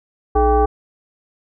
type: tone with frequency modulation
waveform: sine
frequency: 424.3 Hz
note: G#4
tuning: 37 cents sharp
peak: -11 dBFS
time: 0.35-0.66 s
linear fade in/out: 10 ms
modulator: 366 Hz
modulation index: 1.4
effects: none